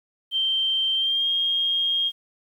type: tone with pitch glide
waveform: sine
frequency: 3136 to 3237 Hz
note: G7 to G#7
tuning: 0 to -45 cents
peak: -20 dBFS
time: 0.31-2.12 s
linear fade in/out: 50 ms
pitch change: +55 cents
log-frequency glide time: 0.95-1.28 s
effects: 9-bit